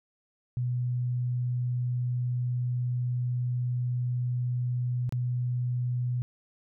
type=tone with dropouts; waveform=sine; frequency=123.47 Hz; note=B2; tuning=in tune; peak=-26 dBFS; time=0.57-6.22 s; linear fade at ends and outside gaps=0 ms; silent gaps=5.093-5.124 s; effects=none